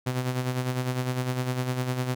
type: tone with tremolo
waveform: sawtooth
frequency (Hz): 126.9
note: B2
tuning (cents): +47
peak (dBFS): -20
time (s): 0.06-2.15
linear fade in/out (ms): 10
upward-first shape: sine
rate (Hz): 9.9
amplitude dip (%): 55
effects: none